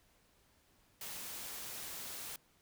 white noise, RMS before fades -45 dBFS, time 1.01-2.36 s, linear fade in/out 2 ms, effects pink hiss -70 dBFS RMS until 2.61 s

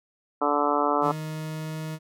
harmonic tone, 145.8 Hz, D3, 12 cents flat, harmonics 2 / 3 / 4 / 5 / 6 / 7 / 8 / 9, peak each -29 / -29 / -29 / -29 / -29 / -29 / -29 / -29 dBFS, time 0.41-1.12 s, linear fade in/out 10 ms
40% pulse tone with pitch glide, 155.56 to 157.1 Hz, D#3 to D#3, 0 to +17 cents, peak -30 dBFS, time 1.01-1.99 s, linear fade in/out 50 ms, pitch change +17 cents, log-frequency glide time 1.12-1.79 s
effects none

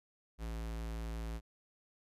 square tone, 55.9 Hz, A1, 28 cents sharp, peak -39 dBFS, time 0.38-1.41 s, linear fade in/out 50 ms, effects resampled to 32000 Hz

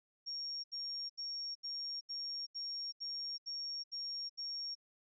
sine tone bursts, 5550 Hz, F8, 12 cents flat, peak -39 dBFS, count 10, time 0.26-4.753 s, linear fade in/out 20 ms, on 380 ms, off 77 ms, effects none

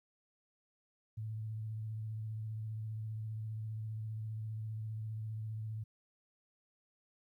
sine tone with vibrato, 109.4 Hz, A2, 9 cents flat, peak -38 dBFS, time 1.17-5.84 s, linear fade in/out 10 ms, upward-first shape triangle, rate 15 Hz, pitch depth 30 cents each way, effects 13-bit

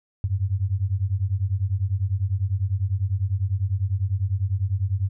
sine beating tone pair, 91.8 / 101.8 Hz, F#2 / G#2, -13 / -34 cents, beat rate 10 Hz, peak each -24 dBFS, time 0.24-5.09 s, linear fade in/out 0 ms, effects none

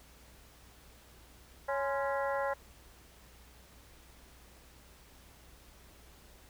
harmonic tone with a mistuned harmonic, 277.2 Hz, C#4, in tune, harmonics 2 / 3 / 4 / 5 / 6 / 7, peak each -33 / -37 / -39 / -41 / -43 / -44 dBFS, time 1.68-2.54 s, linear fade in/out 10 ms, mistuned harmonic 4, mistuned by -110 cents, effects added 60 Hz sine -59 dBFS peak until 6.49 s + pink hiss -59 dBFS RMS until 6.49 s

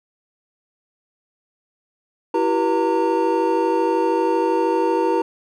triangle tone cluster, 332.4 / 385.2 / 481.4 / 915 Hz, E4 / G4 / B4 / A#5, +15 / -30 / -44 / -32 cents, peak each -20 dBFS, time 2.34-5.22 s, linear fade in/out 5 ms, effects none

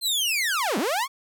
sawtooth linear two-way sweep, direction down then up, 4213 to 185 to 1145 Hz, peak -19 dBFS, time 0.01-1.08 s, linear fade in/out 50 ms, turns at 0.78 s, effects none

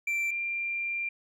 triangle / sine tone pair in turn, 2349 / 2379 Hz, D7 / D7, 0 / +22 cents, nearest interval unison, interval 22 cents, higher second, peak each -25 / -29 dBFS, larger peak first, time 0.07-0.31 / 0.31-1.09 s, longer second, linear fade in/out 5 ms, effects none

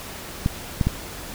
clicks, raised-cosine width 5 ms, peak -7 dBFS, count 3, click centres 0.461 / 0.812 / 0.87 s, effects pink hiss -36 dBFS RMS until 1.34 s

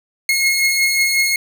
sawtooth beating tone pair, 2158 / 2163.5 Hz, C#7 / C#7, -47 / -43 cents, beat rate 5.5 Hz, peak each -19 / -11 dBFS, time 0.29-1.36 s, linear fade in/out 2 ms, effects none

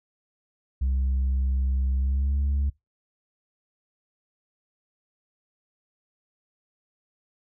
sine tone with pitch glide, 65.7 to 70.01 Hz, C2 to C#2, +8 to +18 cents, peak -19 dBFS, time 0.81-2.7 s, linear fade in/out 10 ms, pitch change +110 cents, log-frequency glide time 1.97-2.37 s, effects noise-tail reverb RT60 0.2 s tail -25 dB re dry + tanh soft clip ceiling -20 dBFS

